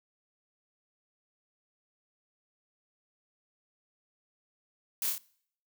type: noise with echo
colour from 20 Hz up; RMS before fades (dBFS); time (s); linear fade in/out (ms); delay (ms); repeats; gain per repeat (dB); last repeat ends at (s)
blue; -32; 5.02-5.1; 2; 27; 3; -3; 5.181
effects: noise-tail reverb RT60 0.6 s tail -23 dB re dry